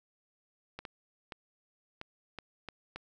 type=clicks; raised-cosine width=0.3 ms; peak=-25 dBFS; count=7; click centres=0.79 / 0.852 / 1.322 / 2.014 / 2.387 / 2.687 / 2.96 s; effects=none